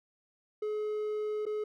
triangle tone with dropouts, 424.8 Hz, G#4, 39 cents sharp, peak -29 dBFS, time 0.62-1.64 s, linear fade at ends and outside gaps 5 ms, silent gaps 1.455-1.464 s, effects none

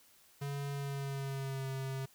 square tone with pitch glide, 141 to 133.86 Hz, C#3 to C3, +30 to +40 cents, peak -37 dBFS, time 0.41-2.06 s, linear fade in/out 10 ms, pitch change -90 cents, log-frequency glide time 0.72-1.68 s, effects white hiss -64 dBFS RMS until 2.14 s

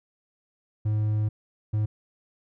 triangle tone bursts at uneven times, 106.8 Hz, G#2, 49 cents sharp, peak -20 dBFS, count 2, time 0.85-1.29 / 1.73-1.86 s, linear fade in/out 10 ms, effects none

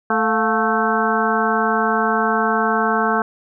harmonic tone with a mistuned harmonic, 220 Hz, A3, in tune, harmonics 1 / 2 / 3 / 4 / 5 / 6 / 7, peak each -23 / -23 / -23 / -23 / -23 / -23 / -23 dBFS, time 0.1-3.22 s, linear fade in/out 2 ms, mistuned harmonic 3, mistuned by +100 cents, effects none

